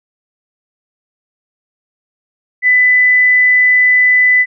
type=tone; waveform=sine; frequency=1998 Hz; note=B6; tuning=20 cents sharp; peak=-6 dBFS; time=2.62-4.46 s; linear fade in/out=50 ms; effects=none